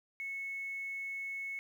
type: tone with quantisation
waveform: sine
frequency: 2200 Hz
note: C#7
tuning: 14 cents flat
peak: -37 dBFS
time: 0.2-1.59 s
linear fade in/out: 0 ms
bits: 10
effects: none